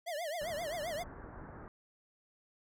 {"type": "tone with vibrato", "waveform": "square", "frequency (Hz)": 640, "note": "D#5", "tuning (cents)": 49, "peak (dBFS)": -37, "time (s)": [0.06, 1.04], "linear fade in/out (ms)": 20, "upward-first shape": "triangle", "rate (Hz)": 7.6, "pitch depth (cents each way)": 220}
{"type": "low-pass noise", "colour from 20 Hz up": "pink", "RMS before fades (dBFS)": -49, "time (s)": [0.41, 1.68], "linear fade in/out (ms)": 0, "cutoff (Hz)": 1700, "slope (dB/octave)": 48}
{"effects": []}